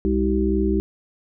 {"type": "harmonic tone with a mistuned harmonic", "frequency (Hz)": 63.7, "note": "C2", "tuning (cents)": -46, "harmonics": [1, 3, 5, 6], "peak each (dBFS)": [-23, -23, -23, -23], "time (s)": [0.05, 0.8], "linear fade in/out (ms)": 0, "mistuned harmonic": 3, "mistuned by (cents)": 97, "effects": []}